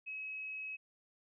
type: tone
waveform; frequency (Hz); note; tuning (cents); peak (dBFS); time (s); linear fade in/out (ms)
sine; 2560; D#7; +49; -40; 0.06-0.77; 20
effects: none